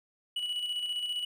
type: tone with tremolo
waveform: triangle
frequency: 2941 Hz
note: F#7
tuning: 11 cents flat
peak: -28 dBFS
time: 0.36-1.25 s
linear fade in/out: 5 ms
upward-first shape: square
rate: 15 Hz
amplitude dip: 40%
effects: none